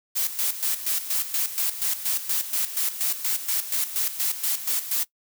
blue noise with tremolo, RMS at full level -24 dBFS, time 0.15-5.05 s, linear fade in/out 20 ms, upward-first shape square, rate 4.2 Hz, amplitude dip 70%, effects noise-tail reverb RT60 0.1 s tail -21 dB re dry

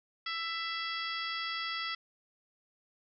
harmonic tone with a mistuned harmonic, 664 Hz, E5, 12 cents sharp, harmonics 2 / 3 / 4 / 5 / 6 / 7 / 8, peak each -39 / -39 / -45 / -40 / -51 / -43 / -46 dBFS, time 0.26-1.95 s, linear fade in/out 5 ms, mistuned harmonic 8, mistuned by -29 cents, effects none

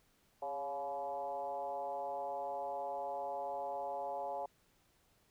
sine tone with frequency modulation, 705 Hz, F5, 16 cents sharp, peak -37 dBFS, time 0.42-4.46 s, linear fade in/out 5 ms, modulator 147 Hz, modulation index 1.4, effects pink hiss -72 dBFS RMS until 5.3 s

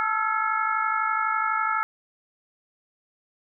sine tone cluster, 879 / 1308 / 1360 / 1695 / 2176 Hz, A5 / E6 / F6 / G#6 / C#7, -2 / -14 / -46 / +35 / -33 cents, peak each -29 / -26 / -27 / -32 / -33 dBFS, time 0-1.83 s, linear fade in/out 0 ms, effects none

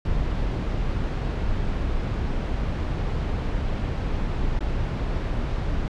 brown noise with dropouts, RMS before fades -25 dBFS, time 0.05-5.88 s, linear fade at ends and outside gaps 2 ms, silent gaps 4.591-4.606 s, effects low-pass 4000 Hz 12 dB/octave

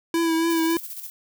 square tone with vibrato, 329.6 Hz, E4, in tune, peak -20 dBFS, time 0.14-0.77 s, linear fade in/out 2 ms, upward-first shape triangle, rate 3.6 Hz, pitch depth 34 cents each way
violet noise with tremolo, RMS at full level -34 dBFS, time 0.5-1.1 s, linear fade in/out 0 ms, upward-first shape square, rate 15 Hz, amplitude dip 50%
effects none

